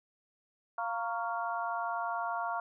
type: harmonic tone with a mistuned harmonic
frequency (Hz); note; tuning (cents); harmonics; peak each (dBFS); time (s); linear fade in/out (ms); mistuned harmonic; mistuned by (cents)
232; A#3; -8; 3 / 4 / 5 / 6; -36 / -37 / -38 / -39; 0.78-2.6; 2; 5; -62
effects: none